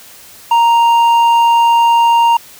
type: tone with hard clipping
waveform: sine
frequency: 932.3 Hz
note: A#5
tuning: in tune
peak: -8 dBFS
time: 0.51-2.37 s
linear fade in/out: 5 ms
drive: 5 dB
effects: white hiss -38 dBFS RMS until 2.59 s